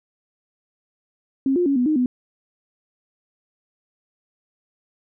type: tone with pitch steps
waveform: sine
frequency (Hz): 269.2 / 354.3 / 278.3 / 247.4 / 308.4 / 249.7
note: C4 / F4 / C#4 / B3 / D#4 / B3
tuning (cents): +49 / +25 / +7 / +3 / -15 / +19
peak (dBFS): -16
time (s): 1.46-2.06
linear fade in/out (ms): 2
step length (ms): 100
effects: none